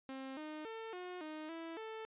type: tone with pitch steps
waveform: sawtooth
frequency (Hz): 266.1 / 307.1 / 448.3 / 361.2 / 309.3 / 329.2 / 441.7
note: C4 / D#4 / A4 / F#4 / D#4 / E4 / A4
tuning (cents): +29 / -23 / +32 / -42 / -10 / -2 / +7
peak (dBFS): -40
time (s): 0.09-2.05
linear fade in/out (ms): 0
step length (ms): 280
effects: resampled to 8000 Hz